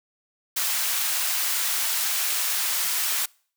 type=high-pass noise; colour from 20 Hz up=white; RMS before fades=-25 dBFS; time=0.56-3.26 s; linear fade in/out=10 ms; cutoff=970 Hz; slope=12 dB/octave; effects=noise-tail reverb RT60 0.5 s tail -26 dB re dry